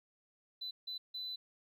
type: tone bursts at uneven times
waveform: sine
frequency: 4004 Hz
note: B7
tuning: 23 cents sharp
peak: -38 dBFS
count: 3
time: 0.61-0.71 / 0.87-0.98 / 1.14-1.36 s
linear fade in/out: 10 ms
effects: tanh soft clip ceiling -36 dBFS + 13-bit